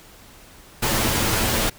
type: noise with comb filter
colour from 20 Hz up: pink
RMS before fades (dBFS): -21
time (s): 0.82-1.7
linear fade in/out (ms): 10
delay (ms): 9.1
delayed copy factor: +0.5
effects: pink hiss -47 dBFS RMS until 1.78 s